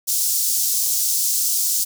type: high-pass noise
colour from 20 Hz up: pink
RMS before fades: -20 dBFS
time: 0.07-1.85 s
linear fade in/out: 20 ms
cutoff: 5500 Hz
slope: 24 dB/octave
effects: none